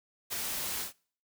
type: noise with ADSR envelope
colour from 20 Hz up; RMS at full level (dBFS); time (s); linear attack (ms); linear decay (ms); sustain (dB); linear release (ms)
white; -33; 0.3-0.93; 28; 6; -2; 120
effects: noise-tail reverb RT60 0.5 s tail -25 dB re dry